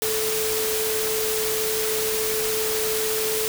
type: tone in noise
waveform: sine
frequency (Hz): 436.7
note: A4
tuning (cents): -13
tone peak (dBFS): -25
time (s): 0.02-3.48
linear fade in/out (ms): 0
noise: white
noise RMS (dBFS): -26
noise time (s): 0.02-3.48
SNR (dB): -2
effects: none